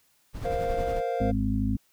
brown noise with tremolo, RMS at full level -31 dBFS, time 0.33-1.02 s, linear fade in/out 50 ms, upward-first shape sine, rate 11 Hz, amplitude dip 50%
triangle chord, Bb suspended second, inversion none, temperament equal, 466.2 / 523.3 / 698.5 Hz, Bb4 / C5 / F5, 0 / 0 / 0 cents, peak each -29 / -29 / -28 dBFS, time 0.44-1.32 s, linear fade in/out 20 ms
harmonic tone, 52.5 Hz, G#1, 19 cents sharp, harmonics 1 / 2 / 4 / 5, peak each -29 / -29 / -29 / -29 dBFS, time 1.2-1.77 s, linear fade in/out 10 ms
effects white hiss -66 dBFS RMS until 1.92 s

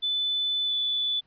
sine tone with pitch glide, 3500 to 3474 Hz, A7 to A7, -10 to -23 cents, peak -24 dBFS, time 0.02-1.21 s, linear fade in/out 20 ms, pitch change -13 cents, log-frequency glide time 0.65-0.73 s, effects pink hiss -68 dBFS RMS until 1.26 s + resampled to 11025 Hz

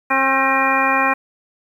harmonic tone with a mistuned harmonic, 268.2 Hz, C4, 43 cents sharp, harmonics 1 / 2 / 3 / 4 / 5 / 6 / 7 / 9, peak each -25 / -25 / -21 / -19 / -24 / -24 / -22 / -21 dBFS, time 0.1-1.14 s, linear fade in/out 10 ms, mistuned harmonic 6, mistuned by -43 cents, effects 8-bit

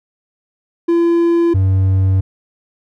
triangle tone pair in turn, 339.4 / 95.24 Hz, F4 / G2, -49 / -49 cents, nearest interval octave + minor seventh, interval 2200 cents, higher first, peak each -8 dBFS, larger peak neither, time 0.88-1.54 / 1.54-2.21 s, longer second, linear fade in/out 10 ms, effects none

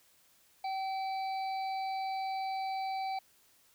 harmonic tone with a mistuned harmonic, 769 Hz, G5, 33 cents flat, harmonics 1 / 3 / 5 / 6, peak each -33 / -46 / -51 / -51 dBFS, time 0.64-3.19 s, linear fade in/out 5 ms, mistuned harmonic 5, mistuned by +74 cents, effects white hiss -66 dBFS RMS until 3.74 s

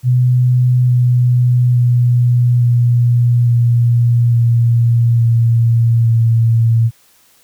sine tone with pitch steps, 124.9 / 123.39 / 121.91 / 120.44 / 118.98 / 117.55 / 116.13 / 114.73 Hz, B2 / B2 / B2 / B2 / A#2 / A#2 / A#2 / A#2, +20 / -1 / -22 / -43 / +36 / +15 / -6 / -27 cents, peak -8 dBFS, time 0.03-6.91 s, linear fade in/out 50 ms, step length 860 ms, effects white hiss -51 dBFS RMS until 7.43 s

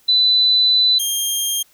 sine / 15% pulse tone pair in turn, 3996 / 3210 Hz, B7 / G7, +20 / +40 cents, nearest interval major third, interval 380 cents, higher first, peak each -11 dBFS, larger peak neither, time 0.08-0.99 / 0.99-1.63 s, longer first, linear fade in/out 10 ms, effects white hiss -55 dBFS RMS until 1.73 s

